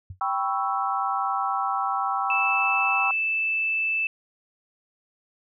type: tone with exponential decay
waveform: sine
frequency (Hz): 92.5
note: F#2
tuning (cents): 0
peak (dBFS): -31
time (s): 0.1-0.2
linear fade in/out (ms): 5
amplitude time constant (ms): 20
type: chord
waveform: sine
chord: C# half-diminished seventh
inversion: second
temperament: equal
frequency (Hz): 784 / 987.8 / 1108.7 / 1318.5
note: G5 / B5 / C#6 / E6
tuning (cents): 0 / 0 / 0 / 0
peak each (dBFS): -27 / -31 / -29 / -28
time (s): 0.21-3.11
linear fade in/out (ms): 2
type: tone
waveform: sine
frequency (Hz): 2637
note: E7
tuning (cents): 0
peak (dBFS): -22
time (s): 2.3-4.07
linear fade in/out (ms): 2
effects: none